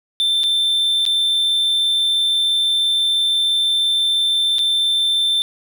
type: tone with dropouts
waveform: triangle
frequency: 3557 Hz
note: A7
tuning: 18 cents sharp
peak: -13 dBFS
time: 0.2-5.42 s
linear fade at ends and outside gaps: 0 ms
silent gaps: 0.434-0.439 / 1.053-1.063 / 4.584-4.591 s
effects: none